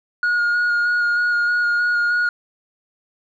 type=tone with vibrato; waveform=sine; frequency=1436 Hz; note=F6; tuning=48 cents sharp; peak=-13 dBFS; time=0.23-2.29 s; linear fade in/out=2 ms; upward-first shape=square; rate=3.2 Hz; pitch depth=12 cents each way; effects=tanh soft clip ceiling -15 dBFS